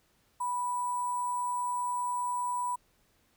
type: tone with sample-and-hold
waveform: sine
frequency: 985 Hz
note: B5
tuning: 5 cents flat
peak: -29 dBFS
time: 0.4-2.76 s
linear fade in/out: 10 ms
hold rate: 8820 Hz
effects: pink hiss -69 dBFS RMS until 3.36 s